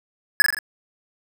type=tone with echo; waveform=square; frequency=1699 Hz; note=G#6; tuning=39 cents sharp; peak=-11 dBFS; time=0.4-0.42 s; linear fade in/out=0 ms; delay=42 ms; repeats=4; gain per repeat=-4 dB; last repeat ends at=0.588 s; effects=none